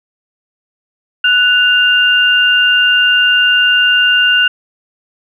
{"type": "tone pair together", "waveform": "sine", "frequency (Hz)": [1480, 2800], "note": ["F#6", "F7"], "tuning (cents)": [0, 4], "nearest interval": "major seventh", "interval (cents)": 1104, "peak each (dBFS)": -10, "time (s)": [1.24, 4.48], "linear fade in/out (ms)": 5, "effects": []}